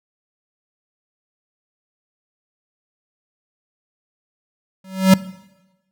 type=tone with exponential growth; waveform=square; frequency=189.5 Hz; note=F#3; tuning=42 cents sharp; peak=-5 dBFS; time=4.84-5.14 s; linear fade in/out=5 ms; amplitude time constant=65 ms; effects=noise-tail reverb RT60 1.0 s tail -18 dB re dry